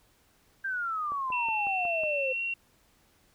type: exponential sweep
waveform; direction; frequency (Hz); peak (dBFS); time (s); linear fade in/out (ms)
sine; down; 1600 to 512; -29; 0.64-2.33; 10
type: click train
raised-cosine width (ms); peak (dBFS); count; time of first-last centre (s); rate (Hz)
1; -30; 6; 1.12-2.036; 5.46
type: tone with pitch glide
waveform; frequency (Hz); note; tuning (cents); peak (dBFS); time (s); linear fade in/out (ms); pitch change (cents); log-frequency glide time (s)
sine; 2700 to 2738; E7 to F7; +41 to -35; -29; 1.32-2.54; 5; +24; 2.25-2.41
effects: pink hiss -65 dBFS RMS until 3.34 s